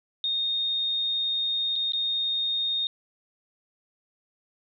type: tone with dropouts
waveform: sine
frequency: 3691 Hz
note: A#7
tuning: 18 cents flat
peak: -24 dBFS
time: 0.24-2.87 s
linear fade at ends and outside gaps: 1 ms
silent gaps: 1.757-1.761 / 1.921-1.934 s
effects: none